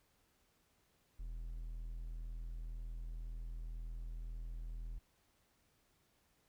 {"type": "tone", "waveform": "triangle", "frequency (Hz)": 40.99, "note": "E1", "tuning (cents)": -9, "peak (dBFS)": -40, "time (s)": [1.19, 4.99], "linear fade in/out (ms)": 10, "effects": ["pink hiss -75 dBFS RMS until 6.48 s"]}